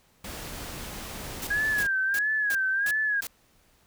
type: noise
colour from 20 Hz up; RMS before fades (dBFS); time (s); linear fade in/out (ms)
pink; -38; 0.24-1.87; 5
type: noise bursts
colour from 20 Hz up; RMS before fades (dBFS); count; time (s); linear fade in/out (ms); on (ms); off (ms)
white; -35; 6; 1.42-3.27; 2; 50; 310
type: tone with vibrato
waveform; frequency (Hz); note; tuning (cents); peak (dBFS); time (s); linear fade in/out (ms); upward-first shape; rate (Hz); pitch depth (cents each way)
sine; 1636; G#6; -26; -23; 1.5-3.21; 10; sine; 1.5; 110
effects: pink hiss -63 dBFS RMS until 3.86 s